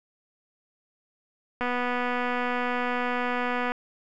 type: click train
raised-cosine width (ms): 0.5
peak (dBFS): -14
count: 520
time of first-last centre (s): 1.61-3.72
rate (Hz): 246
effects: none